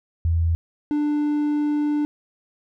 sine / triangle tone pair in turn, 83.1 / 296.1 Hz, E2 / D4, +15 / +14 cents, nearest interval octave + minor seventh, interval 2199 cents, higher second, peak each -17 / -17 dBFS, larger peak neither, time 0.25-0.55 / 0.91-2.05 s, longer second, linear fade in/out 0 ms, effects none

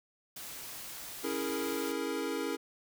white noise, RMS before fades -44 dBFS, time 0.36-1.92 s, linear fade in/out 5 ms
square chord, A# half-diminished seventh, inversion first, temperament equal, 277.2 / 329.6 / 415.3 / 466.2 Hz, C#4 / E4 / G#4 / A#4, 0 / 0 / 0 / 0 cents, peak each -39 dBFS, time 1.23-2.57 s, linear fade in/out 20 ms
effects none

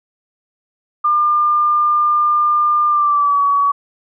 sine tone with pitch glide, 1200 to 1132.6 Hz, D6 to C#6, +37 to +37 cents, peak -11 dBFS, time 1.04-3.72 s, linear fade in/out 10 ms, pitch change -100 cents, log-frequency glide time 2.88-3.42 s, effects none

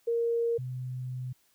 sine tone pair in turn, 466.2 / 127.1 Hz, A#4 / C3, 0 / -50 cents, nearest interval octave + minor seventh, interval 2250 cents, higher first, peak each -25 / -33 dBFS, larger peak first, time 0.07-0.58 / 0.58-1.33 s, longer second, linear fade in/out 10 ms, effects white hiss -68 dBFS RMS until 1.54 s

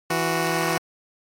10% pulse tone pair together, 164.8 / 368.9 Hz, E3 / F#4, 0 / -5 cents, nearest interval octave + major second, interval 1395 cents, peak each -16 dBFS, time 0.1-0.78 s, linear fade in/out 5 ms, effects AAC 48 kbps

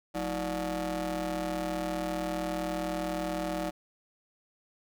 25% pulse ring-modulated tone, 135.1 Hz, C#3, 44 cents flat, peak -24 dBFS, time 0.14-3.71 s, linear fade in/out 20 ms, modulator 453 Hz, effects none

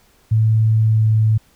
sine tone with pitch glide, 110.3 to 109.47 Hz, A2 to A2, +5 to -8 cents, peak -11 dBFS, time 0.31-1.38 s, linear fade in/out 10 ms, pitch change -13 cents, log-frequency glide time 0.8-1.07 s, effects pink hiss -55 dBFS RMS until 1.55 s

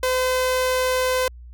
sawtooth tone, 511 Hz, C5, 41 cents flat, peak -15 dBFS, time 0.03-1.28 s, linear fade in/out 2 ms, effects added 60 Hz sine -38 dBFS peak until 1.53 s

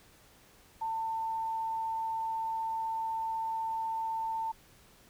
sine tone, 896 Hz, A5, 31 cents sharp, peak -31 dBFS, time 0.81-4.52 s, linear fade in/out 10 ms, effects pink hiss -60 dBFS RMS until 5.09 s

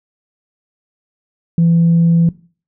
sine tone, 167.7 Hz, E3, 30 cents sharp, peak -7 dBFS, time 1.58-2.29 s, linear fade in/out 2 ms, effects noise-tail reverb RT60 0.4 s tail -20 dB re dry + tanh soft clip ceiling -5 dBFS

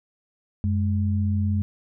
sine tone pair together, 93.1 / 209 Hz, F#2 / G#3, +11 / +11 cents, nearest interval octave + major second, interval 1400 cents, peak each -21 / -26 dBFS, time 0.64-1.62 s, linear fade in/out 0 ms, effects none

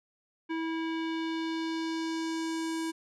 square tone with low-pass filter sweep, 325.2 Hz, E4, 23 cents flat, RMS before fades -33 dBFS, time 0.49-2.92 s, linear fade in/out 20 ms, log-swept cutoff 2300 to 9100 Hz, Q 1.5, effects none

